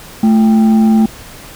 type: tone with frequency modulation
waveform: sine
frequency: 219.2 Hz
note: A3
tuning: 6 cents flat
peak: -5 dBFS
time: 0.23-1.06 s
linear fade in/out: 5 ms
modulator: 568 Hz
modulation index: 0.32
effects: tanh soft clip ceiling -1 dBFS + pink hiss -34 dBFS RMS until 1.55 s